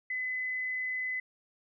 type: tone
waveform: sine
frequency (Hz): 2018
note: B6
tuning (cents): +37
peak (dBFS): -31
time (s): 0.1-1.2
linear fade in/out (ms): 5
effects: none